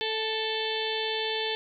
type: harmonic tone with a mistuned harmonic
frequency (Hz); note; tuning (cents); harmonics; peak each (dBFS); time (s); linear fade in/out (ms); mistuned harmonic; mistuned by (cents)
440.7; A4; +3; 1 / 2 / 4 / 5 / 6 / 7 / 8 / 9 / 10; -32 / -36 / -37 / -42 / -38 / -35 / -34 / -45 / -41; 0.01-1.55; 0; 2; -18
effects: none